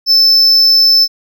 triangle tone, 5274 Hz, E8, in tune, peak -4 dBFS, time 0.06-1.08 s, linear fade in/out 50 ms, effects none

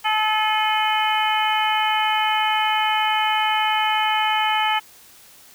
harmonic tone with a mistuned harmonic, 431.6 Hz, A4, 33 cents flat, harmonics 2 / 3 / 4 / 5 / 6 / 7, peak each -20 / -26 / -28 / -27 / -30 / -25 dBFS, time 0.04-4.8 s, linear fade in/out 20 ms, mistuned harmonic 6, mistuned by -70 cents, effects white hiss -48 dBFS RMS until 5.54 s

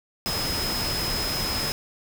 sine tone in noise, 5100 Hz, D#8, 42 cents sharp, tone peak -28 dBFS, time 0.26-1.72 s, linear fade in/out 0 ms, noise pink, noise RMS -29 dBFS, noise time 0.26-1.72 s, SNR -2 dB, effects none

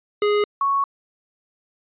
square / sine tone pair in turn, 415.3 / 1108.7 Hz, G#4 / C#6, 0 / 0 cents, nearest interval octave + perfect fourth, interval 1700 cents, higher second, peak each -17 dBFS, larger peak neither, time 0.22-0.44 / 0.61-0.84 s, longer second, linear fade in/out 2 ms, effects resampled to 8000 Hz

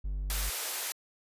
triangle tone, 48.86 Hz, G1, 5 cents flat, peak -29 dBFS, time 0.04-0.5 s, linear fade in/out 10 ms
white high-pass noise, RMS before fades -34 dBFS, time 0.3-0.92 s, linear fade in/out 0 ms, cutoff 400 Hz, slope 24 dB/octave
effects resampled to 32000 Hz

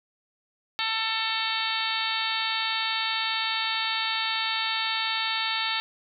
harmonic tone with a mistuned harmonic, 445.1 Hz, A4, 20 cents sharp, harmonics 2 / 3 / 4 / 5 / 6 / 7 / 8 / 9 / 10, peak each -34 / -34 / -34 / -34 / -34 / -34 / -34 / -34 / -34 dBFS, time 0.79-5.8 s, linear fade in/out 0 ms, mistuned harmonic 9, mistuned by -71 cents, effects none

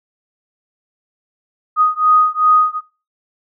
sine beating tone pair, 1244.5 / 1247.1 Hz, D#6 / D#6, 0 / +4 cents, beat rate 2.6 Hz, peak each -13 dBFS, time 1.76-2.81 s, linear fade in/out 50 ms, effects noise-tail reverb RT60 0.3 s tail -20 dB re dry

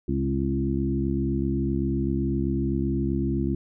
harmonic tone with a mistuned harmonic, 67.8 Hz, C#2, 38 cents flat, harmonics 1 / 2 / 3 / 4 / 5, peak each -29 / -29 / -29 / -29 / -29 dBFS, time 0.08-3.55 s, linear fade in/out 5 ms, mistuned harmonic 3, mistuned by +25 cents, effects none

